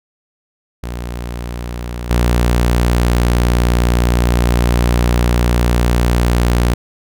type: tone with level steps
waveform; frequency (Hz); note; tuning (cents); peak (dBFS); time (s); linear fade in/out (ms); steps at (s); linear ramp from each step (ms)
sawtooth; 59.7; A#1; +42; -18 / -7; 0.83-6.74; 5; 2.1; 5
effects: none